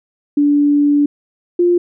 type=tone pair in turn; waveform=sine; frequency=290 / 350.7 Hz; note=D4 / F4; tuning=-22 / +7 cents; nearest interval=minor third; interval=329 cents; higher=second; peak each=-9 dBFS; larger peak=neither; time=0.37-1.06 / 1.59-1.78 s; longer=first; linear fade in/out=5 ms; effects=none